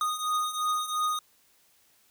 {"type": "beating tone pair", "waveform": "square", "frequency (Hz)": [1236, 1238.9], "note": ["D#6", "D#6"], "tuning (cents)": [-12, -8], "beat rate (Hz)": 2.9, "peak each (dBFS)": [-33, -29], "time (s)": [0.01, 1.19], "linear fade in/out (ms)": 2, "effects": ["white hiss -64 dBFS RMS until 2.1 s"]}